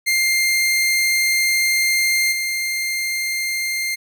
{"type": "tone with level steps", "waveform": "sawtooth", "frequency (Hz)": 2106, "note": "C7", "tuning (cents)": 11, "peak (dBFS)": [-12, -17], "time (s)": [0.06, 3.96], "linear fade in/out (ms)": 20, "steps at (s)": 2.31, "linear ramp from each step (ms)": 20, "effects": []}